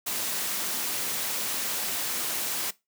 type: noise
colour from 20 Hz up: white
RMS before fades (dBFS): -30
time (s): 0.06-2.71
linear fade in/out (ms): 10
effects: noise-tail reverb RT60 0.2 s tail -19 dB re dry + high-pass 150 Hz 12 dB/octave